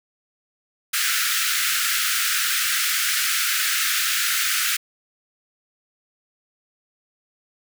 pink high-pass noise, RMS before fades -22 dBFS, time 0.93-4.77 s, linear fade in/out 10 ms, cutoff 1300 Hz, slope 96 dB/octave, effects none

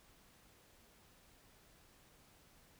silence, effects pink hiss -66 dBFS RMS until 2.79 s

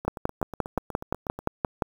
two click trains, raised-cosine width 1 ms, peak -9 / -21 dBFS, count 11 / 12, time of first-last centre 0.08-1.822 / 0.05-1.39 s, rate 5.74 / 8.21 Hz, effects 7-bit

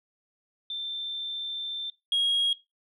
sine tone pair in turn, 3563 / 3282 Hz, A7 / G#7, +21 / -21 cents, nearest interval minor second, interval 142 cents, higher first, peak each -31 / -20 dBFS, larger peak second, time 0.7-1.9 / 2.12-2.53 s, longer first, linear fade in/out 2 ms, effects noise-tail reverb RT60 0.2 s tail -18 dB re dry + tanh soft clip ceiling -20 dBFS

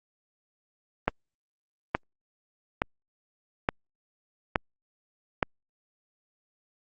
click train, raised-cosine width 0.5 ms, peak -7 dBFS, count 6, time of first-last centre 1.08-5.428 s, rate 1.15 Hz, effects Opus 24 kbps

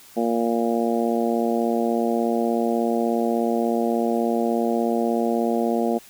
harmonic tone, 116.54 Hz, A#2, in tune, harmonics 2 / 3 / 4 / 5 / 6 / 7, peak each -23 / -26 / -26 / -29 / -27 / -33 dBFS, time 0.16-5.99 s, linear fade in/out 20 ms, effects white hiss -48 dBFS RMS until 6.09 s

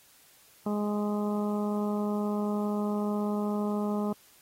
harmonic tone, 207.7 Hz, G#3, in tune, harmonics 1 / 2 / 3 / 4 / 5 / 6, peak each -28 / -34 / -38 / -40 / -42 / -44 dBFS, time 0.66-4.13 s, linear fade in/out 5 ms, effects white hiss -59 dBFS RMS until 4.41 s + AAC 48 kbps

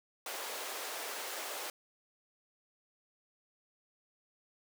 pink high-pass noise, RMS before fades -41 dBFS, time 0.26-1.7 s, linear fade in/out 2 ms, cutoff 440 Hz, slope 24 dB/octave, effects none

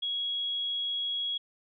sine tone, 3322 Hz, G#7, in tune, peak -29 dBFS, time 0.02-1.38 s, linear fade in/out 10 ms, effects none

